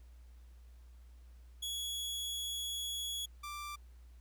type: tone pair in turn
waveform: sawtooth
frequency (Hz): 3359 / 1178.4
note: G#7 / D6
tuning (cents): +19 / +6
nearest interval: octave + tritone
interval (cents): 1813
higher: first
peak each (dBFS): -34 / -38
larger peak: first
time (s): 1.62-3.26 / 3.43-3.76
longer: first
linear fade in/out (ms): 10
effects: added 60 Hz sine -53 dBFS peak until 4.2 s + pink hiss -72 dBFS RMS until 4.2 s